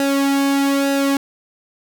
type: tone with flanger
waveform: sawtooth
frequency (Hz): 277.2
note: C#4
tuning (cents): 0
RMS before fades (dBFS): -17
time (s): 0-1.17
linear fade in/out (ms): 2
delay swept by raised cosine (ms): 0.9 to 2.1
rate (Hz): 1.1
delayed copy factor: -0.65
effects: none